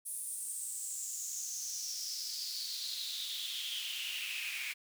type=noise with high-pass filter sweep; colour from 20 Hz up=pink; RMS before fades=-40 dBFS; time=0.05-4.74 s; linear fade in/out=20 ms; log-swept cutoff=10000 to 2300 Hz; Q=6.3; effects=none